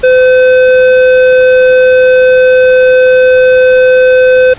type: tone with hard clipping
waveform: sine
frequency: 510 Hz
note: C5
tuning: 44 cents flat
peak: -4 dBFS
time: 0.03-4.54 s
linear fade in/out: 10 ms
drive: 10 dB
effects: pink hiss -30 dBFS RMS until 4.58 s + resampled to 8000 Hz